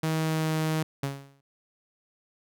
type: tone with pitch glide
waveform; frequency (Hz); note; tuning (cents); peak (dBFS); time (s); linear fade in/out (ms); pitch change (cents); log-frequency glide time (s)
sawtooth; 158.8 to 157.52; D#3 to D#3; +36 to +22; -21; 0.03-0.83; 5; -14; 0.23-0.57
type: tone with exponential decay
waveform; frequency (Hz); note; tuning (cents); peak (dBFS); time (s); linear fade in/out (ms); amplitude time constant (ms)
sawtooth; 138.5; C#3; -1; -22; 1.03-1.41; 5; 81
effects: none